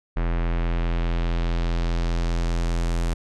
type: tone with low-pass filter sweep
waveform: square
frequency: 42.43 Hz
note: F1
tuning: 49 cents flat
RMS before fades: -23 dBFS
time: 0.16-3.14 s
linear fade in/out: 10 ms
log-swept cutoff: 2000 to 9000 Hz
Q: 1.2
effects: none